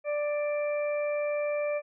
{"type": "harmonic tone", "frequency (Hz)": 589, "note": "D5", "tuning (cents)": 5, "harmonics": [1, 2, 3, 4], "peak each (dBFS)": [-27, -42, -46, -39], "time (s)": [0.04, 1.82], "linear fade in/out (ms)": 50, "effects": []}